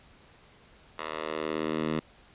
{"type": "tone with high-pass filter sweep", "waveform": "10% pulse", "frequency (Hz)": 78.4, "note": "D#2", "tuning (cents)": 14, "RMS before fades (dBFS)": -32, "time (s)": [0.98, 2], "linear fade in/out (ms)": 10, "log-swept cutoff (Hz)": [830, 180], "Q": 1.2, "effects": ["pink hiss -57 dBFS RMS until 2.34 s", "resampled to 8000 Hz"]}